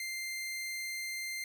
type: tone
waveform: sawtooth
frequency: 2093 Hz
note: C7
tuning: in tune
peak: -33 dBFS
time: 0-1.44 s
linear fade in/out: 2 ms
effects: none